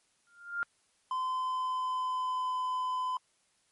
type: tone with exponential growth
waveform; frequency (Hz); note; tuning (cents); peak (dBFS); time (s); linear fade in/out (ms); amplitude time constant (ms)
sine; 1400; F6; +4; -26; 0.27-0.63; 0; 78
type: tone with pitch glide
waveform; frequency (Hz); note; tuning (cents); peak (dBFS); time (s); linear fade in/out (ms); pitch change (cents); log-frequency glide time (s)
triangle; 1027 to 1014; C6 to B5; -33 to +45; -28; 1.11-3.17; 2; -22; 1.22-2.55
effects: white hiss -71 dBFS RMS until 3.71 s + MP3 48 kbps